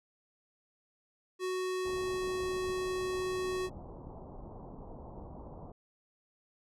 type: tone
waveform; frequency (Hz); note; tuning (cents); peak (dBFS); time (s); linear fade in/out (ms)
square; 370; F#4; 0; -33; 1.39-3.7; 50
type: low-pass noise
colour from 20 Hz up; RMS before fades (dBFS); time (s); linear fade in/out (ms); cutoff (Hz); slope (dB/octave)
pink; -47; 1.85-5.72; 5; 1000; 48
type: clicks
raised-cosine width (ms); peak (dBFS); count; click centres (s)
3; -34; 4; 2.279 / 2.695 / 3.77 / 4.071
effects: low-pass 10000 Hz 12 dB/octave